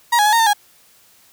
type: tone with pitch steps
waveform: 35% pulse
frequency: 949 / 833 / 846 / 922 / 900 / 825 Hz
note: A#5 / G#5 / G#5 / A#5 / A5 / G#5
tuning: +31 / +5 / +32 / -19 / +39 / -12 cents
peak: -10 dBFS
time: 0.12-0.534 s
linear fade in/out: 10 ms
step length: 69 ms
effects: white hiss -52 dBFS RMS until 1.32 s